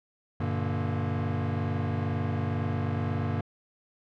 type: tone cluster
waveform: square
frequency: 97 / 119.1 / 145.6 / 233.9 Hz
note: G2 / A#2 / D3 / A#3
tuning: -18 / +38 / -15 / +6 cents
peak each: -31 / -36 / -34 / -35 dBFS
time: 0.4-3.41 s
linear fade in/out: 5 ms
effects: low-pass 2000 Hz 12 dB/octave